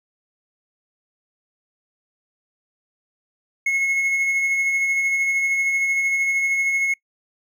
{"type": "tone with tremolo", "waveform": "triangle", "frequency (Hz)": 2176, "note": "C#7", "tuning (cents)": -33, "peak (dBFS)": -15, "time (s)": [3.66, 6.94], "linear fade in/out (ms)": 5, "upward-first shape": "sine", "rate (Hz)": 13, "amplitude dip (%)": 30, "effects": ["noise-tail reverb RT60 0.1 s tail -22 dB re dry"]}